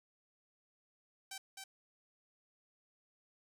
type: tone with echo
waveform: 5% pulse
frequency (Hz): 774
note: G5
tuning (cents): -22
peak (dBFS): -32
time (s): 1.31-1.38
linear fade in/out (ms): 5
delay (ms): 260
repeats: 1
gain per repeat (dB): -3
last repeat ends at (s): 1.64
effects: none